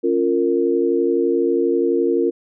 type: chord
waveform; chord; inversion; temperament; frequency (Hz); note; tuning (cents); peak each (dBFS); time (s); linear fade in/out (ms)
sine; Bb minor; first; equal with one note detuned; 277.2 / 349.2 / 460.3; Db4 / F4 / Bb4; 0 / 0 / -22; -22 / -18 / -19; 0.03-2.31; 20
effects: none